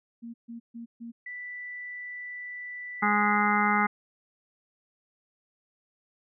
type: tone bursts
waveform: sine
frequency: 233.1 Hz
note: A#3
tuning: in tune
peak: -37 dBFS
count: 4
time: 0.22-1.12 s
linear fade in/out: 20 ms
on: 120 ms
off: 140 ms
type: tone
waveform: sine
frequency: 1975.5 Hz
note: B6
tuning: in tune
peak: -36 dBFS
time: 1.26-3.37 s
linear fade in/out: 5 ms
type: harmonic tone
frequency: 207.7 Hz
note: G#3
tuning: in tune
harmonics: 1 / 2 / 4 / 5 / 6 / 7 / 8 / 9 / 10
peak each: -28 / -37 / -27 / -35 / -27 / -31 / -38 / -37 / -29 dBFS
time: 3.02-3.87 s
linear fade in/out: 10 ms
effects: none